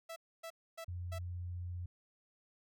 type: tone bursts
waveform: sawtooth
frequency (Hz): 659.3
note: E5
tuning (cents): 0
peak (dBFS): -40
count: 4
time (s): 0.09-1.188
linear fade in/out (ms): 10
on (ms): 72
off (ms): 270
type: tone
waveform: sine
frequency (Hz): 88.5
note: F2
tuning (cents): +23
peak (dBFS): -39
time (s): 0.88-1.86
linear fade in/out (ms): 5
effects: none